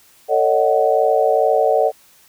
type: chord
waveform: sine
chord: D# half-diminished seventh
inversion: second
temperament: just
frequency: 448 / 560 / 622.3 / 746.7 Hz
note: A4 / C#5 / D#5 / F#5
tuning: +31 / +18 / 0 / +16 cents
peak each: -18 dBFS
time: 0.28-1.92 s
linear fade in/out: 50 ms
effects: white hiss -51 dBFS RMS until 2.28 s